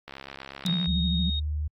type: click train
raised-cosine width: 0.3 ms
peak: -23 dBFS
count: 54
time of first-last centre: 0.08-0.858 s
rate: 68.1 Hz
type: tone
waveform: sine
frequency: 3729 Hz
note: A#7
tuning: in tune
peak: -29 dBFS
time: 0.65-1.4 s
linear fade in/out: 10 ms
type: tone with vibrato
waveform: sine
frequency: 174.7 Hz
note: F3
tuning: 1 cent sharp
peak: -25 dBFS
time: 0.65-1.3 s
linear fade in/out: 5 ms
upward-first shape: sine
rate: 13 Hz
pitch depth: 110 cents each way
type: tone with pitch glide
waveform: sine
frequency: 73 to 75.31 Hz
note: D2 to D2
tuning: -10 to +44 cents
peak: -26 dBFS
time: 0.87-1.68 s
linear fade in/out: 10 ms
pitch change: +54 cents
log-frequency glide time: 1.18-1.38 s
effects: AAC 48 kbps